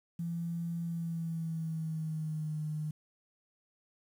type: tone with pitch glide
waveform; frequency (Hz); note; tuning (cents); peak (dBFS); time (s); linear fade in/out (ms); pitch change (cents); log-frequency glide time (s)
sine; 169 to 153.19; E3 to D#3; +43 to -27; -33; 0.19-2.91; 5; -170; 0.83-2.6
effects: 10-bit